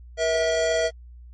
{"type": "tone pair together", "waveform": "square", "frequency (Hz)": [476.8, 650], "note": ["A#4", "E5"], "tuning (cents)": [39, -24], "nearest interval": "perfect fourth", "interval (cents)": 537, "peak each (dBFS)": [-26, -22], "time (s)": [0.17, 0.91], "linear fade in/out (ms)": 50, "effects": ["added 60 Hz sine -41 dBFS peak until 1.33 s", "MP3 32 kbps"]}